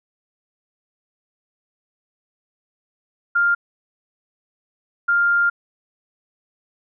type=tone pair in turn; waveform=sine; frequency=1400 / 1400 Hz; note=F6 / F6; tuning=+4 / +4 cents; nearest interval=unison; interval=0 cents; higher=neither; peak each=-14 dBFS; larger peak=neither; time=3.35-3.55 / 5.08-5.5 s; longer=second; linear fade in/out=10 ms; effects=none